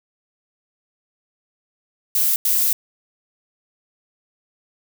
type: noise bursts at uneven times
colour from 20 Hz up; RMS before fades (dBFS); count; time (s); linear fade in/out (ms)
violet; -18; 2; 2.15-2.36 / 2.45-2.73; 2
effects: none